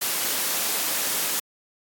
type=noise; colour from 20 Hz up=white; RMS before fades=-25 dBFS; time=0.01-1.4 s; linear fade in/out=10 ms; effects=high-pass 200 Hz 12 dB/octave + AAC 64 kbps